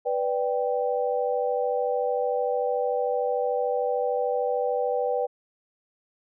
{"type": "chord", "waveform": "sine", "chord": "G major", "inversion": "first", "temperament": "equal", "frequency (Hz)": [493.9, 587.3, 784], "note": ["B4", "D5", "G5"], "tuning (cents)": [0, 0, 0], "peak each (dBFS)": [-25, -29, -29], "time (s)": [0.05, 5.27], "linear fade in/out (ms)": 20, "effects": []}